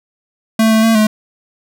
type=tone with pitch steps; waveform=square; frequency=222.2 / 220.5 / 225.3 / 214.9 Hz; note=A3 / A3 / A3 / A3; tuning=+17 / +4 / +41 / -41 cents; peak=-9 dBFS; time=0.59-1.07 s; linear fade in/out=5 ms; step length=120 ms; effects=none